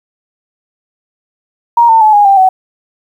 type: tone with pitch steps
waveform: sine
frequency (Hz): 941 / 900.1 / 860.9 / 823.5 / 787.6 / 753.4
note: A#5 / A5 / A5 / G#5 / G5 / F#5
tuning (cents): +16 / +39 / -38 / -15 / +8 / +31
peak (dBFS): -3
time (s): 1.77-2.49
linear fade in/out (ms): 5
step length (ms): 120
effects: 7-bit